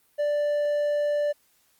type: tone with hard clipping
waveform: triangle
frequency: 587.3 Hz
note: D5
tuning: in tune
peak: -23 dBFS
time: 0.18-1.33 s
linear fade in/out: 20 ms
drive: 6 dB
effects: white hiss -65 dBFS RMS until 1.79 s + Opus 32 kbps